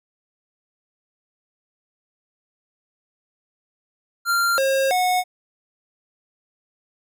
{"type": "tone with pitch steps", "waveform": "square", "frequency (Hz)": [1386, 538, 731], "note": ["F6", "C5", "F#5"], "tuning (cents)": [-14, 48, -21], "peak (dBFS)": -18, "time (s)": [4.25, 5.24], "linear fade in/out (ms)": 50, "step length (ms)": 330, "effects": []}